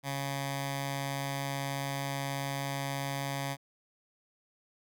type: tone with notch filter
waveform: 10% pulse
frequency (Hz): 138.59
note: C#3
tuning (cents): 0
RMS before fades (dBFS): -35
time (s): 0.03-3.57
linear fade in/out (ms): 50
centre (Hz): 380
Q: 0.81
effects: none